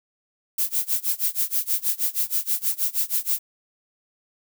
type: noise with tremolo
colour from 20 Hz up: violet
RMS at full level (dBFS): -21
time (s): 0.58-3.39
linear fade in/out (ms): 5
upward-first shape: sine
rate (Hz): 6.3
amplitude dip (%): 95
effects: none